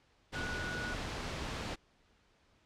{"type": "tone in noise", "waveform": "sine", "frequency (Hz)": 1465, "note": "F#6", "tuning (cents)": -18, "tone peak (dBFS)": -39, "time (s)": [0.34, 0.95], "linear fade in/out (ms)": 20, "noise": "pink", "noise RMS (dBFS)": -39, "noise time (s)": [0.32, 1.76], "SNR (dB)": -3, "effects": ["pink hiss -69 dBFS RMS until 2.65 s", "low-pass 5000 Hz 12 dB/octave"]}